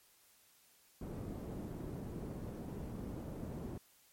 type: low-pass noise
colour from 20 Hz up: white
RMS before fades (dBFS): -44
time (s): 1.01-3.78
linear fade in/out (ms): 5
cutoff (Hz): 290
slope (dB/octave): 12
effects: white hiss -67 dBFS RMS until 4.12 s + MP3 64 kbps